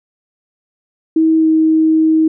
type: tone with pitch glide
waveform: sine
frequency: 320.4 to 317.3 Hz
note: E4 to D#4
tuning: -49 to +34 cents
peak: -8 dBFS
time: 1.16-2.28 s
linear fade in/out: 5 ms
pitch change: -17 cents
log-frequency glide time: 1.38-1.47 s
effects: none